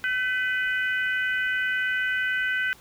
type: harmonic tone with a mistuned harmonic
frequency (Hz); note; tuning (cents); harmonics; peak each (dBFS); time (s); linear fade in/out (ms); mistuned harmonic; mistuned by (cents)
498.2; B4; +15; 3 / 4 / 5 / 6; -24 / -31 / -35 / -37; 0.04-2.73; 0; 3; +33
effects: pink hiss -52 dBFS RMS until 2.8 s